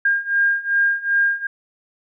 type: beating tone pair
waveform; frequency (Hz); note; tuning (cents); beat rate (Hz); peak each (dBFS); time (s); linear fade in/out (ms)
sine; 1610 / 1612.6; G6 / G6; +46 / +49; 2.6; -20 / -18; 0.05-1.47; 5
effects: none